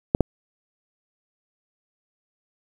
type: clicks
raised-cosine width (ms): 2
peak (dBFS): -3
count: 2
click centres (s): 0.149 / 0.207
effects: 7-bit